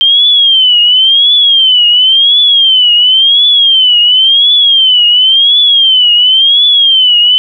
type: tone with vibrato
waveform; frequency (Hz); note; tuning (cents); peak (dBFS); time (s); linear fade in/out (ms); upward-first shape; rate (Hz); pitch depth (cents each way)
sine; 3147; G7; +6; -3; 0.01-7.38; 0; triangle; 0.94; 170
effects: none